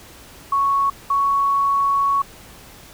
sine tone pair in turn, 1108.7 / 1113.3 Hz, C#6 / C#6, 0 / +7 cents, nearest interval unison, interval 7 cents, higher second, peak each -15 dBFS, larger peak neither, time 0.52-0.9 / 1.1-2.22 s, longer second, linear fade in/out 5 ms, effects pink hiss -43 dBFS RMS until 2.93 s

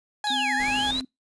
30% pulse tone with vibrato, 830.6 Hz, G#5, in tune, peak -23 dBFS, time 0.24-0.91 s, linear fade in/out 2 ms, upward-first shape triangle, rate 12 Hz, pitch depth 26 cents each way
sine linear two-way sweep, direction down then up, 4053 to 1670 to 4053 Hz, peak -25 dBFS, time 0.27-1 s, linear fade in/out 0 ms, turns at 0.55 s
sine tone with tremolo, 258.6 Hz, C4, 20 cents flat, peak -31 dBFS, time 0.3-1.05 s, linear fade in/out 5 ms, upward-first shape sine, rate 4.9 Hz, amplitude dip 25%
pink noise, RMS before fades -38 dBFS, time 0.6-1.01 s, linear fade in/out 0 ms
effects noise-tail reverb RT60 0.2 s tail -26 dB re dry + resampled to 22050 Hz

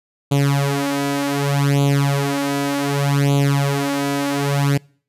sawtooth tone with flanger, 140.8 Hz, C#3, 27 cents sharp, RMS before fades -18 dBFS, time 0.31-4.78 s, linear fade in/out 10 ms, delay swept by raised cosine 0.28 to 4.08 ms, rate 0.66 Hz, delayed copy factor +0.85, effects noise-tail reverb RT60 0.5 s tail -26 dB re dry + resampled to 32000 Hz

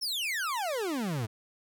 40% pulse exponential sweep, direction down, 5560 to 102.1 Hz, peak -29 dBFS, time 0.01-1.27 s, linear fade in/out 20 ms, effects none

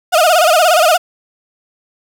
35% pulse tone with vibrato, 670 Hz, E5, 28 cents sharp, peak -6 dBFS, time 0.12-0.98 s, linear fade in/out 20 ms, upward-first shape sine, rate 17 Hz, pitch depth 160 cents each way, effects 7-bit

